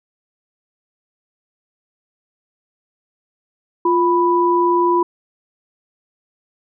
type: tone pair together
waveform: sine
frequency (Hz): 349.2 / 988.4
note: F4 / B5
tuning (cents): 0 / +1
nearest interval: octave + tritone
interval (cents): 1801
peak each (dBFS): -15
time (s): 3.85-5.03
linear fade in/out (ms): 5
effects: none